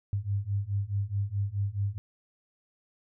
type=beating tone pair; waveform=sine; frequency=98 / 102.7 Hz; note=G2 / G#2; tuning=0 / -19 cents; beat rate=4.7 Hz; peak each=-31 / -30 dBFS; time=0.13-1.98 s; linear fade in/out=0 ms; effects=none